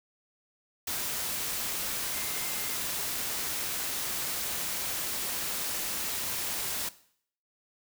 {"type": "tone in noise", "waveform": "sine", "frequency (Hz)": 2093, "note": "C7", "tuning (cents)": 0, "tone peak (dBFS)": -44, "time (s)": [2.14, 2.74], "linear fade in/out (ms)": 5, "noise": "white", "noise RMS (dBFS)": -33, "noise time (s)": [0.87, 6.89], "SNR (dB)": -14, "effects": ["noise-tail reverb RT60 0.6 s tail -17 dB re dry"]}